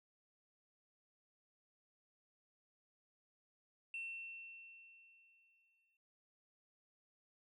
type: tone with exponential decay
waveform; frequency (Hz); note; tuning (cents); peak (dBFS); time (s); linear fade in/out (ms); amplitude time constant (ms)
sine; 2700; E7; +41; -40; 3.94-5.97; 2; 440
effects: noise-tail reverb RT60 0.9 s tail -24 dB re dry + tanh soft clip ceiling -39 dBFS